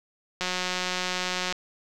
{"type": "click train", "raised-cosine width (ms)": 0.2, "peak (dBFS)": -11, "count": 204, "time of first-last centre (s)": [0.41, 1.525], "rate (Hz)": 182, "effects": []}